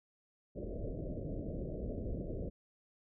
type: low-pass noise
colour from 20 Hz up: pink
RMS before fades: -40 dBFS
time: 0.55-2.5 s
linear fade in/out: 20 ms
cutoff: 640 Hz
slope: 96 dB/octave
effects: none